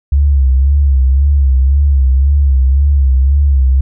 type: tone with vibrato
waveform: sine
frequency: 68.3 Hz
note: C#2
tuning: 25 cents flat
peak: -6 dBFS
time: 0.12-3.81 s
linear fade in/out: 5 ms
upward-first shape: sine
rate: 1.9 Hz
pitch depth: 86 cents each way
effects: none